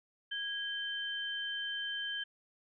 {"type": "tone pair together", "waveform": "sine", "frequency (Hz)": [1645, 3105], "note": ["G#6", "G7"], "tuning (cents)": [-17, -17], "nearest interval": "major seventh", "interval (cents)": 1100, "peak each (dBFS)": [-39, -37], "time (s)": [0.31, 2.24], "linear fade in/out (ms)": 10, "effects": []}